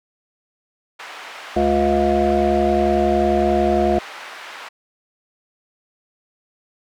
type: band-pass noise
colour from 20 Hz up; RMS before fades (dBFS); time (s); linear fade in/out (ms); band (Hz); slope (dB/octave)
white; -36; 0.99-4.69; 10; 680 to 2100; 12
type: harmonic tone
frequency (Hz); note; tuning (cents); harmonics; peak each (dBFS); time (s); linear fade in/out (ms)
71; C#2; +42; 1 / 3 / 5 / 7 / 9 / 10; -25 / -22 / -19 / -26 / -21 / -20; 1.56-3.99; 5
effects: none